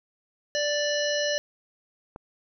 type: harmonic tone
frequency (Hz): 587.3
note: D5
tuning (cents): 0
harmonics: 1 / 3 / 5 / 7 / 9 / 10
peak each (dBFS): -26 / -31 / -33 / -34 / -36 / -36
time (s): 0.55-1.38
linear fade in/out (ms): 0
type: click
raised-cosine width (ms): 1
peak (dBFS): -25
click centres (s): 2.161
effects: none